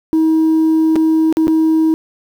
sine tone with dropouts, 318.8 Hz, D#4, 42 cents sharp, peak -7 dBFS, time 0.13-1.94 s, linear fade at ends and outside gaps 0 ms, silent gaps 0.957-0.962 / 1.326-1.37 / 1.471-1.48 s, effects tanh soft clip ceiling -8 dBFS + 7-bit

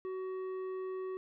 sine tone with tanh clipping, 375 Hz, F#4, 23 cents sharp, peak -38 dBFS, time 0.05-1.17 s, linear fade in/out 0 ms, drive 9 dB, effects none

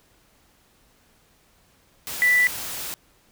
sine tone in noise, 1975.5 Hz, B6, in tune, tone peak -15 dBFS, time 2.22-2.47 s, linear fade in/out 0 ms, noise white, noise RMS -32 dBFS, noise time 2.07-2.94 s, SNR +14 dB, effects pink hiss -60 dBFS RMS until 3.31 s

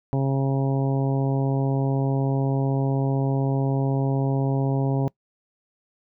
harmonic tone, 135.9 Hz, C#3, 34 cents flat, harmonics 1 / 2 / 3 / 4 / 5 / 6 / 7, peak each -21 / -27 / -31 / -33 / -35 / -37 / -38 dBFS, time 0.13-5.08 s, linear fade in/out 0 ms, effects noise-tail reverb RT60 0.1 s tail -23 dB re dry

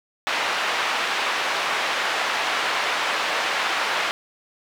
pink band-pass noise, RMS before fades -24 dBFS, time 0.27-4.11 s, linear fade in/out 0 ms, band 850 to 3200 Hz, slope 12 dB/octave, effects none

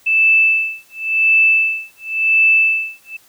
sine tone with tremolo, 2637 Hz, E7, in tune, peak -8 dBFS, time 0.06-3.17 s, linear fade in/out 10 ms, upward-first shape sine, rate 0.93 Hz, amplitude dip 100%, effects white hiss -51 dBFS RMS until 3.28 s

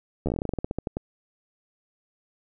slowing click train, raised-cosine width 2 ms, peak -14 dBFS, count 18, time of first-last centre 0.26-0.969 s, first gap 12 ms, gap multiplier 1.14, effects none

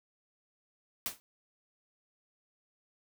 white noise with exponential decay, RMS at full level -31 dBFS, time 1.06-1.2 s, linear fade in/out 0 ms, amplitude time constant 30 ms, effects none

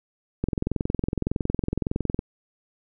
click train, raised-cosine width 3 ms, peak -11 dBFS, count 39, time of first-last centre 0.44-2.191 s, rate 21.7 Hz, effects none

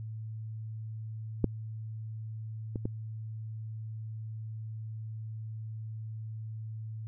clicks, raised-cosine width 3 ms, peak -11 / -22 / -19 dBFS, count 3, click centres 1.443 / 2.758 / 2.855 s, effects added 110 Hz sine -37 dBFS peak until 7.07 s

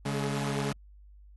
sawtooth tone cluster, 140.1 / 208.8 / 429.7 Hz, C#3 / G#3 / A4, +19 / +10 / -41 cents, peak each -27 / -30 / -35 dBFS, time 0.05-0.73 s, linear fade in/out 10 ms, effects added 50 Hz sine -50 dBFS peak until 1.36 s + AAC 32 kbps

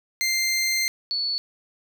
20% pulse / sine tone pair in turn, 2093 / 4435 Hz, C7 / C#8, 0 / 0 cents, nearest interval octave + minor second, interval 1300 cents, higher second, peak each -16 / -23 dBFS, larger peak first, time 0.21-0.88 / 1.11-1.38 s, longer first, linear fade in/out 0 ms, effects none

